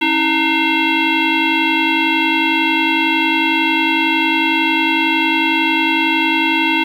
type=tone with frequency modulation; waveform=sine; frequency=1518 Hz; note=F#6; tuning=44 cents sharp; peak=-12 dBFS; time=0.01-6.84 s; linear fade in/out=10 ms; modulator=597 Hz; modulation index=2.8; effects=7-bit